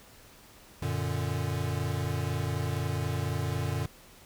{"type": "chord", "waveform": "square", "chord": "Gb augmented", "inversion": "none", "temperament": "equal", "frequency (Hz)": [92.5, 116.54, 146.83], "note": ["Gb2", "Bb2", "D3"], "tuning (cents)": [0, 0, 0], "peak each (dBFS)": -34, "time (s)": [0.82, 3.86], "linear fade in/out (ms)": 5, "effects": ["pink hiss -54 dBFS RMS until 4.25 s"]}